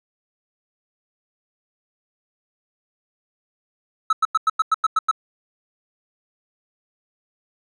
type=tone bursts; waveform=triangle; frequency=1300 Hz; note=E6; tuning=24 cents flat; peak=-12 dBFS; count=9; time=4.1-5.113 s; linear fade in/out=5 ms; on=29 ms; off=94 ms; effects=resampled to 24000 Hz